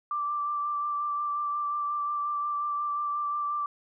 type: tone with vibrato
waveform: sine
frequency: 1174 Hz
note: D6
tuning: 1 cent flat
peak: -27 dBFS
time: 0.11-3.66 s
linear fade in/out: 2 ms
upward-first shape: sine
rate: 5.6 Hz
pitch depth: 16 cents each way
effects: none